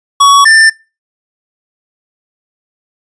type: tone pair in turn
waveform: square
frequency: 1124 / 1784.2 Hz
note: C#6 / A6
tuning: +24 / +24 cents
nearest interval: minor sixth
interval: 800 cents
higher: second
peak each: -3 dBFS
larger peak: neither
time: 0.2-0.45 / 0.45-0.7 s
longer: neither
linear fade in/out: 10 ms
effects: noise-tail reverb RT60 0.3 s tail -26 dB re dry + resampled to 22050 Hz